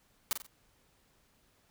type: noise with echo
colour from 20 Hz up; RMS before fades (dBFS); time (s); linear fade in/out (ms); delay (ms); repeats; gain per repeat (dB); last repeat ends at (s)
white; -30; 0.31-0.33; 0; 45; 3; -8; 0.465
effects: pink hiss -69 dBFS RMS until 1.7 s